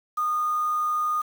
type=tone with quantisation; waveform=sine; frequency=1227 Hz; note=D#6; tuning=25 cents flat; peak=-22 dBFS; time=0.17-1.22 s; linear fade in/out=10 ms; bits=7; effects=none